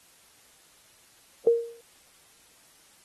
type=tone with exponential decay; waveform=sine; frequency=466.2 Hz; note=A#4; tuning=in tune; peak=-13 dBFS; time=1.47-1.81 s; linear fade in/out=2 ms; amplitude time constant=72 ms; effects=white hiss -58 dBFS RMS until 3.04 s + AAC 32 kbps